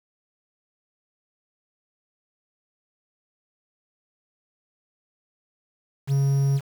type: tone with quantisation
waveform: triangle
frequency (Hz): 138.2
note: C#3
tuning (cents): -5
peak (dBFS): -16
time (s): 6.07-6.61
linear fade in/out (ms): 50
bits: 7
effects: none